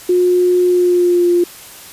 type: tone with pitch glide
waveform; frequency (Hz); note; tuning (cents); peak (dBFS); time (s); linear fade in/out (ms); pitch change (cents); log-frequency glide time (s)
sine; 359.4 to 349.8; F4 to F4; +50 to +3; -9; 0.09-1.44; 5; -47; 0.66-1.29
effects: white hiss -36 dBFS RMS until 1.92 s + resampled to 32000 Hz